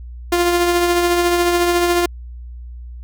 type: tone with tremolo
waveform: sawtooth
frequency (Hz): 349.2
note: F4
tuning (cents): 0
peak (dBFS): -8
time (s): 0.32-2.06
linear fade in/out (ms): 5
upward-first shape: triangle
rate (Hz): 14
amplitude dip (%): 40
effects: added 60 Hz sine -30 dBFS peak until 3.03 s